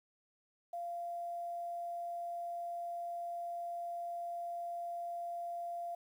sine tone with quantisation, 691 Hz, F5, 19 cents flat, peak -38 dBFS, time 0.73-5.95 s, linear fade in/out 5 ms, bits 11, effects none

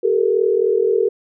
sine tone cluster, 384.5 / 428.5 / 467.3 Hz, G4 / A4 / A#4, -33 / -46 / +4 cents, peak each -18 dBFS, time 0.03-1.09 s, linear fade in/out 10 ms, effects none

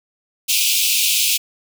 pink high-pass noise, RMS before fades -17 dBFS, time 0.48-1.38 s, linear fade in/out 20 ms, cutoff 2400 Hz, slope 96 dB/octave, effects none

